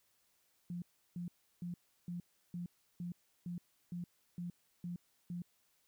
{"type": "tone bursts", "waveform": "sine", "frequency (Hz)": 174.8, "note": "F3", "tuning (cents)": 2, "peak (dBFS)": -39, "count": 11, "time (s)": [0.7, 5.42], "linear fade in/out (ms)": 2, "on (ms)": 120, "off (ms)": 340, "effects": ["white hiss -75 dBFS RMS until 5.87 s"]}